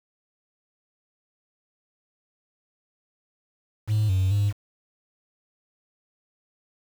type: tone with pitch steps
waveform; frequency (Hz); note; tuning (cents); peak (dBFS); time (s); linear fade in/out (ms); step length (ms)
triangle; 107.1 / 94.3 / 102.1; A2 / F#2 / G#2; -46 / +33 / -29; -16; 3.87-4.53; 50; 220
effects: tanh soft clip ceiling -15 dBFS + 7-bit